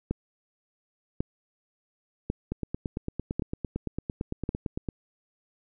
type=two click trains; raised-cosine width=3 ms; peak=-14 / -17 dBFS; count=5 / 22; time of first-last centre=0.11-4.491 / 2.52-4.888 s; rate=0.913 / 8.87 Hz; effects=none